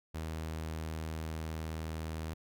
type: tone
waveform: sawtooth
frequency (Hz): 79.6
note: D#2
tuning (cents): +40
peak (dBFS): -33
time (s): 0.14-2.34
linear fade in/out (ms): 10
effects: none